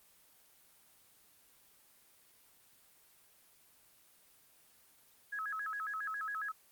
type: tone with vibrato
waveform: sine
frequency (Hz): 1464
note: F#6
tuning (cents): -19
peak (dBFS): -36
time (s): 5.32-6.52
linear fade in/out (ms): 10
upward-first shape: square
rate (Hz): 7.3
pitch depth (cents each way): 220
effects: white hiss -65 dBFS RMS until 6.71 s + Opus 24 kbps